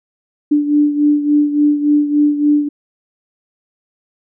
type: beating tone pair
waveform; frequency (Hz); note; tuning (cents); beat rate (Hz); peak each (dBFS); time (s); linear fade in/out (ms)
sine; 293.7 / 297.2; D4 / D4; 0 / +21; 3.5; -11 / -17; 0.51-2.69; 10
effects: none